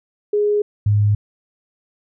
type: tone pair in turn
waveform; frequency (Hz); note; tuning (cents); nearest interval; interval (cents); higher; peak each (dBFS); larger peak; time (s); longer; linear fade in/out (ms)
sine; 415.3 / 103.83; G#4 / G#2; 0 / 0; 2 octaves; 2400; first; -14 / -12; second; 0.33-0.62 / 0.86-1.15; neither; 5
effects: none